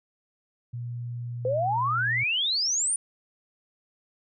sine tone, 120 Hz, B2, 49 cents flat, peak -31 dBFS, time 0.73-2.24 s, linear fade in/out 10 ms
sine exponential sweep, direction up, 491 to 9670 Hz, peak -23 dBFS, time 1.45-2.96 s, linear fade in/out 2 ms
effects none

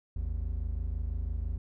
triangle tone pair together, 53.41 / 79.4 Hz, G#1 / D#2, +49 / +36 cents, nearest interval perfect fifth, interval 687 cents, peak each -30 / -32 dBFS, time 0.16-1.58 s, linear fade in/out 5 ms, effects tanh soft clip ceiling -21 dBFS

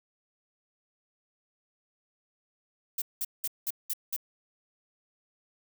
violet noise bursts, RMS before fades -31 dBFS, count 6, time 2.98-4.164 s, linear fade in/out 5 ms, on 39 ms, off 190 ms, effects none

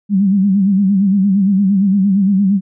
sine tone with vibrato, 196 Hz, G3, in tune, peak -9 dBFS, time 0.09-2.61 s, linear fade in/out 50 ms, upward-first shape sine, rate 8.7 Hz, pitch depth 87 cents each way, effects none

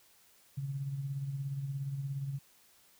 sine tone with tremolo, 138.2 Hz, C#3, 5 cents flat, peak -32 dBFS, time 0.57-2.39 s, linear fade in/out 10 ms, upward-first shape sine, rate 17 Hz, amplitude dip 50%, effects white hiss -64 dBFS RMS until 2.99 s

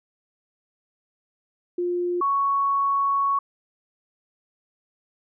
sine tone pair in turn, 353 / 1111.7 Hz, F4 / C#6, +19 / +5 cents, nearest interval octave + minor sixth, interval 1986 cents, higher second, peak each -22 / -19 dBFS, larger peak second, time 1.78-2.21 / 2.21-3.39 s, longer second, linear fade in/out 5 ms, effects none

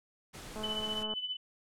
pink low-pass noise, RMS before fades -47 dBFS, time 0.33-1.04 s, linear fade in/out 20 ms, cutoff 11000 Hz, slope 24 dB/octave
click train, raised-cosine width 1 ms, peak -29 dBFS, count 125, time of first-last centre 0.56-1.137 s, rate 215 Hz
sine tone with tremolo, 3002 Hz, F#7, 24 cents sharp, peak -31 dBFS, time 0.63-1.37 s, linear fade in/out 10 ms, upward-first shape triangle, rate 15 Hz, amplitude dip 75%
effects none

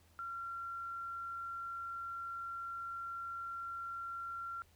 sine tone, 1371 Hz, F6, 32 cents flat, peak -40 dBFS, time 0.19-4.62 s, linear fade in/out 0 ms, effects added 82 Hz sine -65 dBFS peak until 4.75 s + pink hiss -69 dBFS RMS until 4.75 s

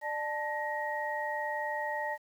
sine tone cluster, 597 / 878 / 1885 Hz, D5 / A5 / A#6, +28 / -4 / +19 cents, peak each -37 / -35 / -36 dBFS, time 0.01-2.18 s, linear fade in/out 50 ms, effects 10-bit

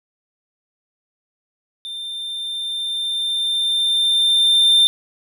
triangle tone with level ramp, 3588 Hz, A7, 33 cents sharp, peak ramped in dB -26 to -8 dBFS, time 1.85-4.87 s, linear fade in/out 0 ms, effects none

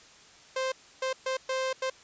sawtooth tone bursts at uneven times, 523.3 Hz, C5, in tune, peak -24 dBFS, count 5, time 0.56-0.72 / 1.02-1.13 / 1.26-1.37 / 1.49-1.73 / 1.82-1.9 s, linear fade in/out 5 ms, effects white hiss -54 dBFS RMS until 2.03 s + resampled to 16000 Hz

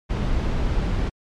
brown noise, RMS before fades -22 dBFS, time 0.09-1.1 s, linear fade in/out 20 ms, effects low-pass 5000 Hz 12 dB/octave + MP3 96 kbps

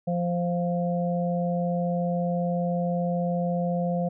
harmonic tone, 174.61 Hz, F3, in tune, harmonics 1 / 3 / 4, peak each -25 / -29 / -32 dBFS, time 0.07-4.09 s, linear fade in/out 10 ms, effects none

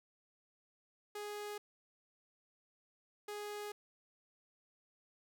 sawtooth tone bursts at uneven times, 415.3 Hz, G#4, in tune, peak -38 dBFS, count 2, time 1.15-1.58 / 3.28-3.72 s, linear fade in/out 5 ms, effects none

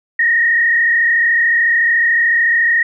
sine tone with frequency modulation, 1864.7 Hz, A#6, in tune, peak -10 dBFS, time 0.19-2.83 s, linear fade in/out 5 ms, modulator 33.8 Hz, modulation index 1.3, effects none

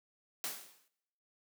white noise with exponential decay, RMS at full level -36 dBFS, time 0.44-0.88 s, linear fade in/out 1 ms, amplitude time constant 94 ms, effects noise-tail reverb RT60 0.9 s tail -23 dB re dry + high-pass 200 Hz 12 dB/octave

